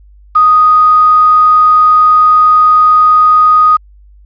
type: tone with quantisation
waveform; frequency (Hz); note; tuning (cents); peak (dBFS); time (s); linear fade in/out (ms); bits
sine; 1244.5; D#6; 0; -3; 0.35-3.77; 10; 5
effects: added 50 Hz sine -37 dBFS peak until 4.25 s + resampled to 11025 Hz